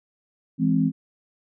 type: chord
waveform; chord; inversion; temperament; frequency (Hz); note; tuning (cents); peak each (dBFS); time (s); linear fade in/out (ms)
sine; E augmented; none; equal; 164.81 / 207.7 / 261.6; E3 / G#3 / B#3; 0 / 0 / 0; -22 / -24 / -21; 0.58-0.92; 50
effects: none